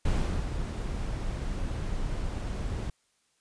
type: noise with ADSR envelope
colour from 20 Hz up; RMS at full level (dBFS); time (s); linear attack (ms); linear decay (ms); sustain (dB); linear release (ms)
brown; -25; 0.05-2.9; 5; 400; -7; 4
effects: white hiss -71 dBFS RMS until 3.4 s + resampled to 22050 Hz